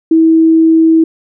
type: tone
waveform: sine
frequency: 323.8 Hz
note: E4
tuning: 31 cents flat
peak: -4 dBFS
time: 0.11-1.04 s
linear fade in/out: 5 ms
effects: none